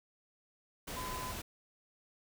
sine tone in noise, 1012 Hz, B5, 42 cents sharp, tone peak -41 dBFS, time 0.96-1.32 s, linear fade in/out 10 ms, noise pink, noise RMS -42 dBFS, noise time 0.87-1.42 s, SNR -2 dB, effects none

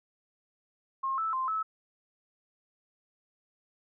sine tone with pitch steps, 1071 / 1315 / 1045 / 1301 Hz, C6 / E6 / C6 / E6, +40 / -5 / -2 / -23 cents, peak -28 dBFS, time 1.03-1.63 s, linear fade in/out 10 ms, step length 150 ms, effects none

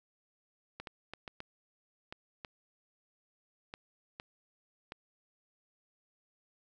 clicks, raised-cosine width 0.3 ms, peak -26 dBFS, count 10, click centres 0.8 / 0.872 / 1.136 / 1.278 / 1.404 / 2.125 / 2.448 / 3.739 / 4.199 / 4.921 s, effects none

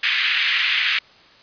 white band-pass noise, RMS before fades -20 dBFS, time 0.03-0.99 s, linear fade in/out 5 ms, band 1800 to 3100 Hz, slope 24 dB/octave, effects white hiss -49 dBFS RMS until 1.42 s + resampled to 11025 Hz

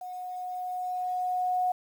sine tone with level ramp, 730 Hz, F#5, 24 cents flat, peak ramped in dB -36 to -23 dBFS, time 0.01-1.72 s, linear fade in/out 5 ms, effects 9-bit

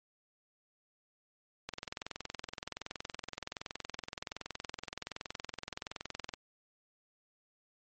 click train, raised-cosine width 0.2 ms, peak -21 dBFS, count 100, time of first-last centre 1.69-6.338 s, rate 21.3 Hz, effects MP3 32 kbps

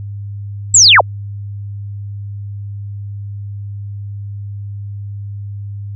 sine linear sweep, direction down, 7902 to 435.6 Hz, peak -3 dBFS, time 0.74-1.01 s, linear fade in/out 5 ms, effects added 101 Hz sine -23 dBFS peak until 5.95 s

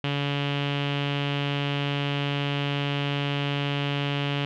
sawtooth tone with low-pass filter, 142.4 Hz, C#3, 47 cents sharp, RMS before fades -27 dBFS, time 0.04-4.45 s, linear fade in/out 0 ms, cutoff 3000 Hz, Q 4.8, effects none

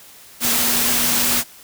sine tone in noise, 239.4 Hz, A#3, 46 cents sharp, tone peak -29 dBFS, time 0.4-1.44 s, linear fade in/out 50 ms, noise white, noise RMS -18 dBFS, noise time 0.4-1.44 s, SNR -14 dB, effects white hiss -44 dBFS RMS until 1.63 s

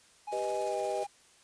triangle tone with pitch glide, 832 to 809.7 Hz, G#5 to G#5, +3 to -44 cents, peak -34 dBFS, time 0.27-1.07 s, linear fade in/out 10 ms, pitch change -47 cents, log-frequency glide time 0.66-0.74 s
white noise with tremolo, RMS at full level -46 dBFS, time 0.31-1.07 s, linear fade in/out 20 ms, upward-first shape triangle, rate 17 Hz, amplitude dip 35%
sine chord, G augmented, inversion none, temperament equal, 392 / 493.9 / 622.3 Hz, G4 / B4 / D#5, 0 / 0 / 0 cents, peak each -37 / -36 / -34 dBFS, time 0.32-1.04 s, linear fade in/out 10 ms
effects white hiss -61 dBFS RMS until 1.43 s + resampled to 22050 Hz

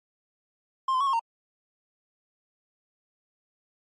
triangle tone with pitch steps, 1057 / 1029 / 1116 / 1076 / 920 Hz, C6 / C6 / C#6 / C6 / A#5, +17 / -29 / +11 / +48 / -23 cents, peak -20 dBFS, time 0.88-1.195 s, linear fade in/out 5 ms, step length 63 ms, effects MP3 48 kbps

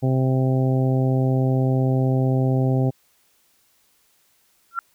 harmonic tone, 130.81 Hz, C3, in tune, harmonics 1 / 2 / 3 / 4 / 5 / 6, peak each -18 / -24 / -28 / -30 / -32 / -34 dBFS, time 0.02-2.91 s, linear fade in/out 20 ms
sine tone with exponential growth, 1368 Hz, F6, 36 cents flat, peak -17 dBFS, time 4.71-4.79 s, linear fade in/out 1 ms, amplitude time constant 16 ms
effects white hiss -62 dBFS RMS until 4.94 s

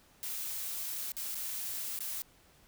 blue noise with dropouts, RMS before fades -38 dBFS, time 0.23-2.22 s, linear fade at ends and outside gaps 0 ms, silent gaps 1.119-1.167 / 1.346-1.353 / 1.99-2.005 s, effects pink hiss -63 dBFS RMS until 2.67 s

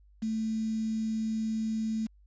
sine tone with quantisation, 220.7 Hz, A3, 5 cents sharp, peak -28 dBFS, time 0.22-2.07 s, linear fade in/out 10 ms, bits 8, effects added 50 Hz sine -56 dBFS peak until 2.26 s + resampled to 16000 Hz

